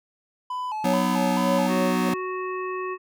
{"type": "tone with vibrato", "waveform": "triangle", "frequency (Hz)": 928, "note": "A#5", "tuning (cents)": -8, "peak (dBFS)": -25, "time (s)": [0.5, 1.67], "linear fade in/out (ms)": 5, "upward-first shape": "square", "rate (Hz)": 2.3, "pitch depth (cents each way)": 130}
{"type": "chord", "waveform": "square", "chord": "B major", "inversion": "second", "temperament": "just", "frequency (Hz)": [185.21, 246.9, 308.7], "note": ["F#3", "B3", "D#4"], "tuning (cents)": [2, 0, -14], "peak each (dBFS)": [-26, -26, -31], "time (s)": [0.84, 2.14], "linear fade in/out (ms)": 5}
{"type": "tone with tremolo", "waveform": "sine", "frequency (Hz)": 554.4, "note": "C#5", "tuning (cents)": 0, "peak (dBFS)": -23, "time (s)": [0.86, 2.09], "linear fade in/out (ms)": 0, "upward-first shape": "sine", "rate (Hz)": 3.3, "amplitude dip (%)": 70}
{"type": "harmonic tone", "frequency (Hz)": 370, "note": "F#4", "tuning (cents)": 0, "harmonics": [1, 3, 5, 7], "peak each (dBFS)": [-29, -31, -39, -40], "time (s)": [1.67, 2.98], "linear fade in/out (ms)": 50}
{"effects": []}